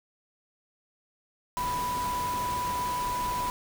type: tone in noise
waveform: sine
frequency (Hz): 987.8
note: B5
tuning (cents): 0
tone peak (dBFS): -28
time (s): 1.57-3.5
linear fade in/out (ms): 0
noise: pink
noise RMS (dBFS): -37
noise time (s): 1.57-3.5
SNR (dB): +6
effects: none